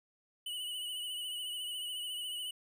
square tone with vibrato, 2960 Hz, F#7, in tune, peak -38 dBFS, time 0.46-2.51 s, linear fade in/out 5 ms, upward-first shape sine, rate 14 Hz, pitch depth 46 cents each way, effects none

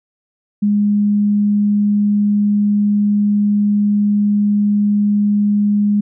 sine tone, 206.1 Hz, G#3, 13 cents flat, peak -11 dBFS, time 0.62-6.01 s, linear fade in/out 10 ms, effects none

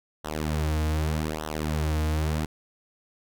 sawtooth tone with flanger, 77.3 Hz, D#2, 11 cents flat, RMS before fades -27 dBFS, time 0.24-2.46 s, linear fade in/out 10 ms, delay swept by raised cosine 0.42 to 5.32 ms, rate 0.83 Hz, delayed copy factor -0.9, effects none

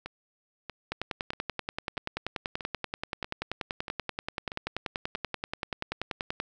two click trains, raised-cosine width 0.3 ms, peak -21 / -15 dBFS, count 9 / 58, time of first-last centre 0.06-5.156 / 0.92-6.401 s, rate 1.57 / 10.4 Hz, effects none

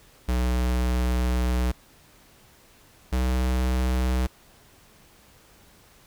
square tone pair in turn, 61.74 / 63.18 Hz, B1 / B1, 0 / +40 cents, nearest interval unison, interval 40 cents, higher second, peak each -22 dBFS, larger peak neither, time 0.28-1.72 / 3.12-4.27 s, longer first, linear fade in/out 10 ms, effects pink hiss -55 dBFS RMS until 6.06 s

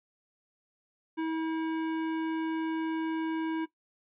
sine tone with hard clipping, 321.7 Hz, E4, 42 cents flat, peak -31 dBFS, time 1.17-3.66 s, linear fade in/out 20 ms, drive 14 dB, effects noise-tail reverb RT60 0.1 s tail -17 dB re dry + resampled to 8000 Hz

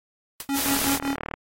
white noise with exponential decay, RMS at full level -28 dBFS, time 0.4-0.49 s, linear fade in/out 2 ms, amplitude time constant 18 ms
square tone with tremolo, 277.2 Hz, C#4, in tune, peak -23 dBFS, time 0.49-1.16 s, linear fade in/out 0 ms, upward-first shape sine, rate 5.4 Hz, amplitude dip 95%
white noise, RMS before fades -26 dBFS, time 0.53-1 s, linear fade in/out 50 ms
click train, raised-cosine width 0.5 ms, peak -14 dBFS, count 27, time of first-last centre 0.66-1.339 s, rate 38.3 Hz
effects AAC 48 kbps

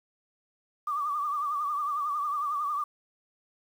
sine tone with vibrato, 1174.7 Hz, D6, in tune, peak -27 dBFS, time 0.87-2.84 s, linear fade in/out 5 ms, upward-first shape triangle, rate 11 Hz, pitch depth 91 cents each way, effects 9-bit

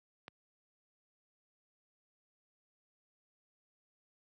click, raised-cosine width 0.3 ms, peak -29 dBFS, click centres 0.281 s, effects high-pass 100 Hz 12 dB/octave

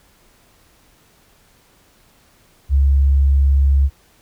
sine tone, 69 Hz, C#2, 7 cents flat, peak -10 dBFS, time 2.69-3.9 s, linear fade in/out 50 ms, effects pink hiss -54 dBFS RMS until 4.21 s

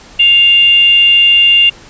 sine tone with frequency modulation, 2794 Hz, F7, in tune, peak -4 dBFS, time 0.19-1.7 s, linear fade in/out 10 ms, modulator 643 Hz, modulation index 0.23, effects pink hiss -37 dBFS RMS until 1.89 s + resampled to 16000 Hz

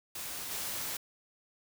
white noise with level steps, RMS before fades -40 / -37 dBFS, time 0.15-0.97 s, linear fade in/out 5 ms, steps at 0.51 s, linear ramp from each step 5 ms, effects none

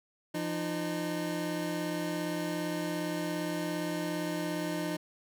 25% pulse tone pair together, 171.5 / 305.6 Hz, F3 / D#4, -31 / -31 cents, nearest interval minor seventh, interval 1000 cents, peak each -32 / -30 dBFS, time 0.34-4.97 s, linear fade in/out 10 ms, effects none

